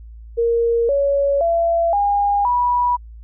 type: tone with pitch steps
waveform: sine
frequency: 466.2 / 560.9 / 674.7 / 811.7 / 976.5 Hz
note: A#4 / C#5 / E5 / G#5 / B5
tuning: 0 / +20 / +40 / -40 / -20 cents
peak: -14 dBFS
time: 0.37-2.97 s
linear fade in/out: 20 ms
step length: 520 ms
effects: added 56 Hz sine -35 dBFS peak until 3.23 s